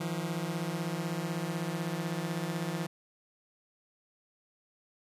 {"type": "beating tone pair", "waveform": "sawtooth", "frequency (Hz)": [159.8, 175.8], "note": ["D#3", "F3"], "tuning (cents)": [47, 12], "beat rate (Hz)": 16, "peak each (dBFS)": -31, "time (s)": [0, 2.87], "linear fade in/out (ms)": 10, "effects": ["resampled to 32000 Hz"]}